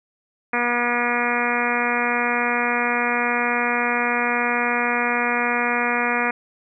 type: harmonic tone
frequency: 240.9 Hz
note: B3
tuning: 43 cents flat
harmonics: 1 / 2 / 3 / 4 / 5 / 6 / 7 / 8 / 9 / 10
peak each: -28 / -28 / -28 / -28 / -28 / -28 / -28 / -28 / -28 / -28 dBFS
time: 0.53-6.31 s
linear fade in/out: 5 ms
effects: none